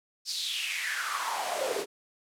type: noise with high-pass filter sweep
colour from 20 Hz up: pink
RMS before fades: -32 dBFS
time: 0.25-1.86 s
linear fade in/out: 50 ms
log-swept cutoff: 5000 to 380 Hz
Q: 5.4
effects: low-pass 11000 Hz 12 dB/octave